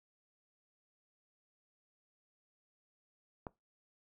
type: click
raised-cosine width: 1 ms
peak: -27 dBFS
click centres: 3.468 s
effects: noise-tail reverb RT60 0.2 s tail -21 dB re dry